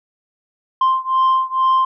sine beating tone pair, 1046.5 / 1048.7 Hz, C6 / C6, 0 / +4 cents, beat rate 2.2 Hz, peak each -14 / -15 dBFS, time 0.81-1.85 s, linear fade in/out 5 ms, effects tanh soft clip ceiling -10 dBFS

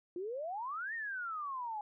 sine exponential two-way sweep, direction up then down, 340 to 1878 to 821 Hz, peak -37 dBFS, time 0.16-1.81 s, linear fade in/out 2 ms, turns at 0.94 s, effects none

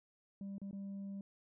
sine tone with dropouts, 197.4 Hz, G3, 12 cents sharp, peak -39 dBFS, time 0.41-1.21 s, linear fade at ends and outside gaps 2 ms, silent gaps 0.582-0.616 / 0.711-0.729 s, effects tanh soft clip ceiling -41 dBFS

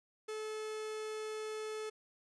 45% pulse tone, 432.6 Hz, A4, 29 cents flat, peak -39 dBFS, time 0.28-1.9 s, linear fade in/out 10 ms, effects resampled to 24000 Hz

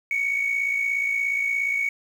sine tone pair together, 2226 / 2283 Hz, C#7 / D7, +7 / -50 cents, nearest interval unison, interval 43 cents, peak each -21 / -28 dBFS, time 0.11-1.89 s, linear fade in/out 2 ms, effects tanh soft clip ceiling -17 dBFS + 8-bit

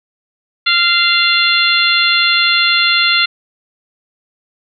harmonic tone, 693 Hz, F5, 14 cents flat, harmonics 2 / 3 / 4 / 5 / 6, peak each -16 / -16 / -16 / -16 / -16 dBFS, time 0.66-3.26 s, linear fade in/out 10 ms, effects none

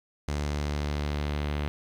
sawtooth tone with low-pass filter sweep, 73.42 Hz, D2, in tune, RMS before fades -30 dBFS, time 0.28-1.68 s, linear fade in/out 0 ms, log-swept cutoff 6900 to 3200 Hz, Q 1.4, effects 9-bit

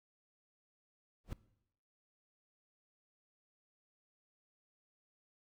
brown noise with exponential growth, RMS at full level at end -37 dBFS, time 1.24-1.33 s, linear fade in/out 1 ms, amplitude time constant 19 ms, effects noise-tail reverb RT60 0.8 s tail -19 dB re dry

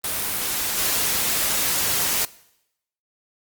white noise with level steps, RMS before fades -25 / -22 dBFS, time 0.04-2.25 s, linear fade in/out 2 ms, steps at 0.77 s, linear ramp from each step 10 ms, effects noise-tail reverb RT60 0.8 s tail -20 dB re dry + Opus 32 kbps

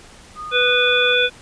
sine tone with pitch glide, 1231 to 1216.9 Hz, D#6 to D#6, -19 to -39 cents, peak -28 dBFS, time 0.35-1.16 s, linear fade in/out 50 ms, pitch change -20 cents, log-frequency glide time 0.55-1.04 s
harmonic tone, 493.9 Hz, B4, in tune, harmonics 1 / 3 / 5 / 7, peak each -19 / -19 / -19 / -19 dBFS, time 0.51-1.3 s, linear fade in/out 50 ms
effects pink hiss -44 dBFS RMS until 1.41 s + resampled to 22050 Hz

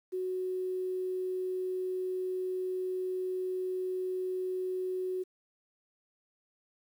sine tone with quantisation, 370 Hz, F#4, in tune, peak -31 dBFS, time 0.12-5.24 s, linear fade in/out 20 ms, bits 10, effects none

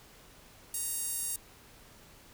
sawtooth tone with high-pass filter, 932.3 Hz, A#5, in tune, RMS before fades -35 dBFS, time 0.74-1.36 s, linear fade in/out 2 ms, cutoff 9100 Hz, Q 1.8, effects pink hiss -56 dBFS RMS until 2.33 s

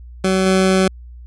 20% pulse tone with level steps, 188.8 Hz, F#3, 35 cents sharp, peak -9 / -7 dBFS, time 0.24-0.88 s, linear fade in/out 5 ms, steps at 0.46 s, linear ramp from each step 5 ms, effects added 60 Hz sine -34 dBFS peak until 1.26 s + resampled to 24000 Hz

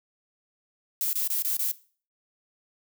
violet noise bursts, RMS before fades -27 dBFS, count 5, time 1.01-1.714 s, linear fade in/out 0 ms, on 120 ms, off 26 ms, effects noise-tail reverb RT60 0.4 s tail -18 dB re dry

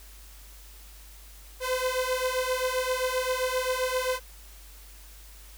sawtooth beating tone pair, 507 / 514.6 Hz, B4 / C5, +45 / -29 cents, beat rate 7.6 Hz, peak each -25 dBFS, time 1.6-4.2 s, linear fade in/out 50 ms, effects added 50 Hz sine -47 dBFS peak until 5.57 s + white hiss -52 dBFS RMS until 5.57 s

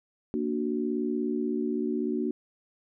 sine chord, Bb augmented, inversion none, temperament equal, 233.1 / 293.7 / 370 Hz, Bb3 / D4 / F#4, 0 / 0 / 0 cents, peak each -30 / -31 / -31 dBFS, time 0.34-2.31 s, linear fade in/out 0 ms, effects none

